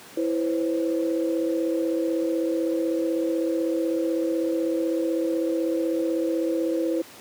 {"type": "tone cluster", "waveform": "sine", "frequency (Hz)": [329.8, 502, 538], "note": ["E4", "B4", "C5"], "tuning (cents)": [1, 28, 48], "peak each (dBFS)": [-23, -28, -30], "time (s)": [0.17, 7.02], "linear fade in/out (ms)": 5, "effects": ["pink hiss -45 dBFS RMS until 7.2 s", "high-pass 200 Hz 12 dB/octave"]}